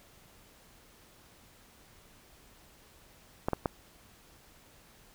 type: clicks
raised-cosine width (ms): 1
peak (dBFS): -14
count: 3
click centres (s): 3.485 / 3.533 / 3.658
effects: pink hiss -59 dBFS RMS until 5.14 s